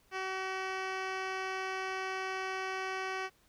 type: tone with low-pass filter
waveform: 10% pulse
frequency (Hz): 378.9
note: F#4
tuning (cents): +41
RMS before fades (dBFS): -37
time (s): 0.11-3.3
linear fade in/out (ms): 50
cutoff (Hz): 3900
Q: 1.1
effects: pink hiss -68 dBFS RMS until 3.48 s